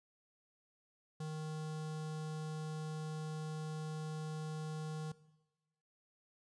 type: tone with notch filter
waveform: square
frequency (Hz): 155.5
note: D#3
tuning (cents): -1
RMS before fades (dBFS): -42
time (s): 1.2-5.12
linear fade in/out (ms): 5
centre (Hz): 2200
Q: 1.6
effects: noise-tail reverb RT60 1.0 s tail -18 dB re dry + resampled to 22050 Hz